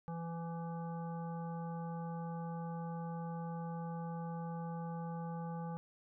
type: harmonic tone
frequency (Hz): 167.3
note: E3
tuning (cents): +26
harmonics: 1 / 3 / 5 / 7 / 9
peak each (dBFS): -40 / -49 / -47 / -54 / -62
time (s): 0.08-5.77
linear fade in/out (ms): 0
effects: none